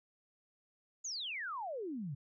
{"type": "exponential sweep", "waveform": "sine", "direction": "down", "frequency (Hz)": [6980, 128.8], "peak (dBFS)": -38, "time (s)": [1.04, 2.15], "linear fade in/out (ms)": 10, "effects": []}